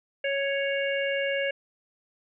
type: harmonic tone with a mistuned harmonic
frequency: 554.4 Hz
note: C#5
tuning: in tune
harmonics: 1 / 3 / 4 / 5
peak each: -27 / -32 / -33 / -34 dBFS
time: 0.24-1.51 s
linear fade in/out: 5 ms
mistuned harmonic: 5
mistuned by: +16 cents
effects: none